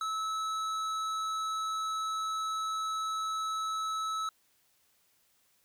triangle tone with hard clipping, 1301 Hz, E6, 23 cents flat, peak -33 dBFS, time 0.01-4.29 s, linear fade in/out 2 ms, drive 15 dB, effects white hiss -70 dBFS RMS until 5.64 s

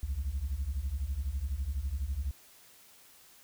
sine beating tone pair, 61.74 / 73.74 Hz, B1 / D2, 0 / +8 cents, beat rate 12 Hz, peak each -33 / -32 dBFS, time 0.03-2.31 s, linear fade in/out 0 ms, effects tanh soft clip ceiling -27 dBFS + white hiss -58 dBFS RMS until 3.43 s

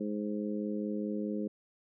harmonic tone, 104.7 Hz, G#2, 15 cents sharp, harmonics 2 / 3 / 4 / 5, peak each -34 / -38 / -40 / -42 dBFS, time 0-1.48 s, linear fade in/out 10 ms, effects none

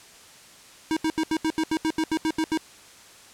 square tone bursts, 317.7 Hz, D#4, 36 cents sharp, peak -22 dBFS, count 13, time 0.91-2.574 s, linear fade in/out 0 ms, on 56 ms, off 78 ms, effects white hiss -49 dBFS RMS until 3.33 s + low-pass 9000 Hz 12 dB/octave

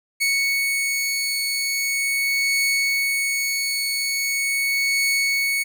sawtooth beating tone pair, 2217 / 2217.41 Hz, C#7 / C#7, 0 / 0 cents, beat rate 0.41 Hz, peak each -26 / -17 dBFS, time 0.2-5.64 s, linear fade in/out 20 ms, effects none

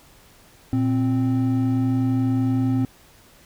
triangle tone pair together, 116.54 / 261.6 Hz, A#2 / C4, 0 / 0 cents, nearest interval octave + major second, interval 1400 cents, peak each -20 / -18 dBFS, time 0.73-2.85 s, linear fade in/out 0 ms, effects pink hiss -52 dBFS RMS until 3.45 s

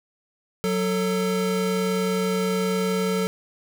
square tone pair together, 185 / 444.7 Hz, F#3 / A4, 0 / +18 cents, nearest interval octave + minor third, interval 1518 cents, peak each -25 dBFS, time 0.64-3.27 s, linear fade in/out 0 ms, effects none

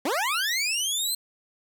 20% pulse linear sweep, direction up, 235.1 to 4186 Hz, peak -19 dBFS, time 0.05-1.15 s, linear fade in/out 5 ms, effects none

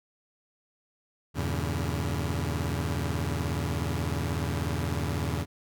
sawtooth chord, E diminished seventh, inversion none, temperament just, 82.41 / 98.89 / 118.67 / 142.4 Hz, E2 / G2 / Bb2 / Db3, 0 / +16 / +31 / +47 cents, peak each -27 / -31 / -32 / -29 dBFS, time 1.34-5.46 s, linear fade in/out 50 ms, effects none

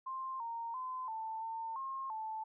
sine tone with pitch steps, 1052 / 925 / 1026 / 887 / 901 / 1071 / 877 Hz, C6 / A#5 / C6 / A5 / A5 / C6 / A5, +9 / -14 / -34 / +14 / +41 / +40 / -6 cents, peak -38 dBFS, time 0.06-2.44 s, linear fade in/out 10 ms, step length 340 ms, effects none

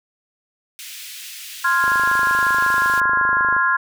pink high-pass noise, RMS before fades -35 dBFS, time 0.79-3 s, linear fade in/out 0 ms, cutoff 2200 Hz, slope 24 dB/octave
sine chord, F minor, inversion second, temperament equal, 1046.5 / 1396.9 / 1661.2 Hz, C6 / F6 / Ab6, 0 / 0 / 0 cents, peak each -19 dBFS, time 1.64-3.77 s, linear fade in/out 10 ms
click train, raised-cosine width 1 ms, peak -17 dBFS, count 45, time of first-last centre 1.84-3.565 s, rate 25.5 Hz
effects none

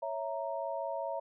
sine chord, A# diminished, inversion first, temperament equal, 554.4 / 659.3 / 932.3 Hz, C#5 / E5 / A#5, 0 / 0 / 0 cents, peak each -38 / -37 / -39 dBFS, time 0.02-1.2 s, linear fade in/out 10 ms, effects none

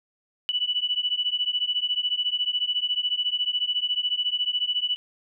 sine beating tone pair, 2955 / 2969 Hz, F#7 / F#7, -3 / +5 cents, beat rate 14 Hz, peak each -26 dBFS, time 0.49-4.96 s, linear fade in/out 0 ms, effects none

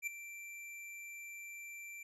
square tone with ADSR envelope, 2349 Hz, D7, in tune, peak -34 dBFS, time 0.02-2.03 s, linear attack 52 ms, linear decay 5 ms, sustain -13 dB, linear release 4 ms, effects resampled to 32000 Hz

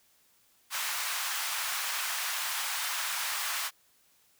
pink high-pass noise, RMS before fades -33 dBFS, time 0.7-3.71 s, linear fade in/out 50 ms, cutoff 970 Hz, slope 24 dB/octave, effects white hiss -66 dBFS RMS until 4.39 s

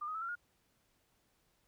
sine tone with pitch steps, 1201 / 1254.2 / 1309.7 / 1367.7 / 1428.2 Hz, D6 / D#6 / E6 / F6 / F6, +38 / +13 / -12 / -37 / +38 cents, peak -37 dBFS, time 0.01-0.355 s, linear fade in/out 10 ms, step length 69 ms, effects pink hiss -75 dBFS RMS until 1.67 s

